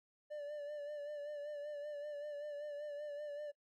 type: tone with vibrato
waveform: triangle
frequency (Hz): 587.3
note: D5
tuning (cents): 0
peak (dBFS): -40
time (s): 0.3-3.52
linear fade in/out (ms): 20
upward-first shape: sine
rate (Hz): 5.2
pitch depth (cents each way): 39
effects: noise-tail reverb RT60 0.1 s tail -22 dB re dry